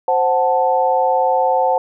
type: chord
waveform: sine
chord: F# diminished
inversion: second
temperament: equal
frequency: 523.3 / 740 / 880 Hz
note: C5 / F#5 / A5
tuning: 0 / 0 / 0 cents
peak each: -17 dBFS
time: 0.08-1.78 s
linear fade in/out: 2 ms
effects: none